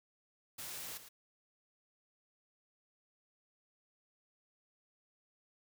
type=noise with echo; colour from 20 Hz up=white; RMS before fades=-45 dBFS; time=0.58-0.98 s; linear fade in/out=10 ms; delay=110 ms; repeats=1; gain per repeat=-10 dB; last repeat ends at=1.09 s; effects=none